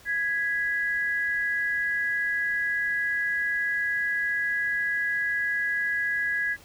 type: tone pair together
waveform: sine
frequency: 1661.2 / 1975.5 Hz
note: G#6 / B6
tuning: 0 / 0 cents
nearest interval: minor third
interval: 300 cents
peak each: -25 / -30 dBFS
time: 0.05-6.57 s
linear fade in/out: 50 ms
effects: pink hiss -52 dBFS RMS until 6.64 s